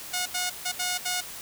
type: tone bursts at uneven times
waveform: 5% pulse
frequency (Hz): 724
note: F#5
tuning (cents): -38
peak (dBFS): -15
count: 5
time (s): 0.13-0.26 / 0.34-0.5 / 0.65-0.72 / 0.79-0.98 / 1.05-1.21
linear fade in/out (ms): 10
effects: white hiss -40 dBFS RMS until 1.41 s